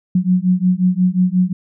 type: beating tone pair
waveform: sine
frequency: 179.8 / 185.4 Hz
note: F#3 / F#3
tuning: -49 / +4 cents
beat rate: 5.6 Hz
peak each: -15 dBFS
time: 0.15-1.53 s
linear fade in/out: 5 ms
effects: none